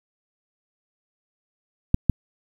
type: clicks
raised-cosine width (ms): 5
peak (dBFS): -3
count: 2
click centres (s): 1.944 / 2.097
effects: 7-bit